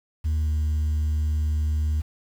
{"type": "tone with pitch glide", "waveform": "sine", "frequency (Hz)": [77.6, 76.53], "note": ["D#2", "D#2"], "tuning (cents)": [-4, -28], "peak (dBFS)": -18, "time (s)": [0.24, 2.02], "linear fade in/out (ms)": 20, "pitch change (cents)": -24, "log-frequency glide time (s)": [0.4, 0.5], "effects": ["tanh soft clip ceiling -20 dBFS", "8-bit"]}